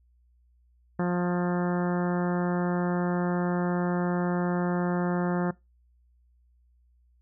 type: harmonic tone with a mistuned harmonic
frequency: 177.1 Hz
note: F3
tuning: 24 cents sharp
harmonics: 1 / 2 / 3 / 4 / 5 / 6 / 7 / 8 / 9 / 10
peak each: -25 / -31 / -35 / -37 / -39 / -41 / -42 / -43 / -44 / -45 dBFS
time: 0.99-5.51 s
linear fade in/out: 5 ms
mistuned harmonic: 8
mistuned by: -20 cents
effects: noise-tail reverb RT60 0.2 s tail -21 dB re dry + added 60 Hz sine -60 dBFS peak until 7.21 s